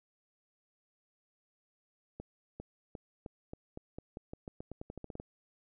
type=accelerating click train; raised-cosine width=2 ms; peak=-29 dBFS; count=19; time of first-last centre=2.2-5.199 s; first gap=400 ms; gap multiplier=0.88; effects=none